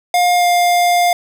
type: tone with pitch glide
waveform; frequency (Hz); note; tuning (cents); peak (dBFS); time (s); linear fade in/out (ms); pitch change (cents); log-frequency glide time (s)
square; 710 to 704.3; F5 to F5; +28 to +14; -11; 0.14-1.13; 2; -14; 0.36-0.46
effects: none